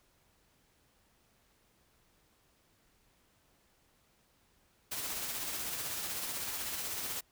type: noise with tremolo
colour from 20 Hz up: white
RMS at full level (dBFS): -37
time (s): 4.91-7.21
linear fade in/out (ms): 10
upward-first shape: sine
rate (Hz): 16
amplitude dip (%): 30
effects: pink hiss -70 dBFS RMS until 7.31 s